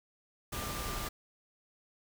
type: tone in noise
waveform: sine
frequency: 1191 Hz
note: D6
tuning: 24 cents sharp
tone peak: -44 dBFS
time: 0.52-1.09 s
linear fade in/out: 10 ms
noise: pink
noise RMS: -38 dBFS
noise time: 0.52-1.09 s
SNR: -9 dB
effects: none